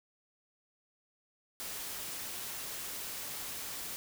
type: noise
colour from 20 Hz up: white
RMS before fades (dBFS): -41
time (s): 1.6-3.96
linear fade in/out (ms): 0
effects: none